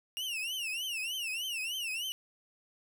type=tone with vibrato; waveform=40% pulse; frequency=2794 Hz; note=F7; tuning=in tune; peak=-33 dBFS; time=0.17-2.12 s; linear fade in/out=0 ms; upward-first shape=triangle; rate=3.3 Hz; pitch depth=210 cents each way; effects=none